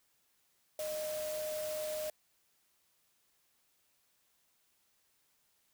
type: tone in noise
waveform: sine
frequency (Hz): 615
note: D#5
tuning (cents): -20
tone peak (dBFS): -36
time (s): 0.79-2.1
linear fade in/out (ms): 2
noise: white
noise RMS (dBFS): -45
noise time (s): 0.79-2.1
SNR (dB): +6
effects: white hiss -74 dBFS RMS until 5.73 s